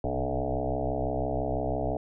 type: tone with frequency modulation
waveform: sine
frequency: 360 Hz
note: F#4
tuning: 47 cents flat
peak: -26 dBFS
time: 0.04-1.97 s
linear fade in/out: 2 ms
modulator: 66 Hz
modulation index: 5.7
effects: none